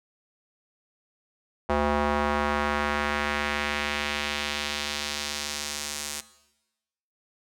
square tone with band-pass filter sweep, 73.42 Hz, D2, in tune, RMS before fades -28 dBFS, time 1.69-6.21 s, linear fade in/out 10 ms, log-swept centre 790 to 7800 Hz, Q 1.1, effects noise-tail reverb RT60 1.0 s tail -17 dB re dry

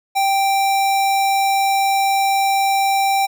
square tone, 784 Hz, G5, in tune, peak -15 dBFS, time 0.15-3.27 s, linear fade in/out 20 ms, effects none

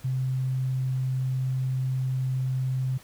sine tone, 130.1 Hz, C3, 9 cents flat, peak -24 dBFS, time 0.04-2.98 s, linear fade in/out 10 ms, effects pink hiss -52 dBFS RMS until 3.03 s

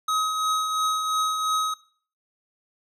square tone with tremolo, 1268 Hz, D#6, 32 cents sharp, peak -21 dBFS, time 0.08-1.74 s, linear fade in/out 5 ms, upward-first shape triangle, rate 2.9 Hz, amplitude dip 45%, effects noise-tail reverb RT60 0.5 s tail -19 dB re dry + low-pass 10000 Hz 12 dB/octave

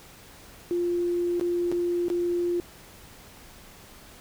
sine tone with dropouts, 349.2 Hz, F4, in tune, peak -23 dBFS, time 0.71-2.6 s, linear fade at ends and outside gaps 0 ms, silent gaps 1.397-1.411 / 1.716-1.724 / 2.083-2.101 s, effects pink hiss -49 dBFS RMS until 4.2 s

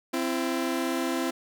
sawtooth tone pair together, 261.6 / 336.3 Hz, C4 / E4, 0 / +35 cents, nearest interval major third, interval 435 cents, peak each -25 dBFS, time 0.13-1.31 s, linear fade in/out 10 ms, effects none

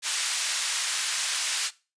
white band-pass noise, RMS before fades -28 dBFS, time 0.02-1.71 s, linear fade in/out 50 ms, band 1400 to 8500 Hz, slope 12 dB/octave, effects noise-tail reverb RT60 0.3 s tail -19 dB re dry + resampled to 22050 Hz

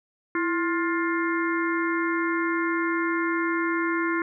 harmonic tone with a mistuned harmonic, 352.4 Hz, F4, 16 cents sharp, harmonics 1 / 3 / 4 / 5 / 6, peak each -25 / -30 / -31 / -32 / -33 dBFS, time 0.35-4.22 s, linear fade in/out 2 ms, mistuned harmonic 1, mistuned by -100 cents, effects none

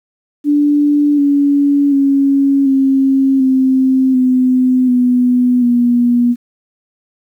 sine tone with pitch steps, 292 / 284.2 / 276.6 / 269.2 / 262 / 254.9 / 248.1 / 241.5 Hz, D4 / C#4 / C#4 / C4 / C4 / C4 / B3 / B3, -10 / +43 / -4 / +49 / +2 / -45 / +8 / -39 cents, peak -8 dBFS, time 0.44-6.36 s, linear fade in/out 50 ms, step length 740 ms, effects 8-bit

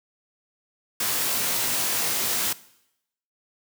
white noise with comb filter, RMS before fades -25 dBFS, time 1-2.53 s, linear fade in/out 5 ms, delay 20 ms, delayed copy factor -0.65, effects noise-tail reverb RT60 0.8 s tail -19 dB re dry + high-pass 100 Hz 12 dB/octave

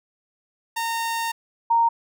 sawtooth / sine tone pair in turn, 918 / 926.5 Hz, A#5 / A#5, -27 / -11 cents, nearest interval unison, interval 16 cents, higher second, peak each -20 / -15 dBFS, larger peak second, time 0.76-1.32 / 1.7-1.89 s, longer first, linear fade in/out 10 ms, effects none

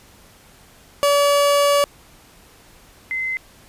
30% pulse / sine tone pair in turn, 572 / 2058 Hz, D5 / C7, -46 / -29 cents, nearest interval octave + minor seventh, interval 2217 cents, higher second, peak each -11 / -21 dBFS, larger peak first, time 1.03-1.84 / 3.11-3.37 s, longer first, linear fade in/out 0 ms, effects pink hiss -49 dBFS RMS until 3.68 s + resampled to 32000 Hz

